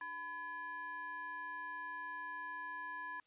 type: ring-modulated tone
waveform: triangle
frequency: 349.2 Hz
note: F4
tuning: in tune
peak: -37 dBFS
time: 0.01-3.2 s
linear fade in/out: 2 ms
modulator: 1350 Hz
effects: white hiss -75 dBFS RMS until 3.26 s + resampled to 8000 Hz